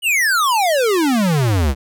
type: exponential sweep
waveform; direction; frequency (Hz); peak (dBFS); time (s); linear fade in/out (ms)
square; down; 3000 to 62.7; -14; 0.02-1.75; 50
effects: none